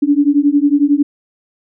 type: beating tone pair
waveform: sine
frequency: 282.7 / 293.7 Hz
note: C#4 / D4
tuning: +34 / 0 cents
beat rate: 11 Hz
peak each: -12 dBFS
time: 0.02-1.03 s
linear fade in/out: 10 ms
effects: none